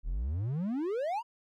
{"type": "exponential sweep", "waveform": "triangle", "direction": "up", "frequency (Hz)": [35.15, 987.8], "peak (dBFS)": -28, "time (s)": [0.03, 1.23], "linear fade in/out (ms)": 50, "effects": []}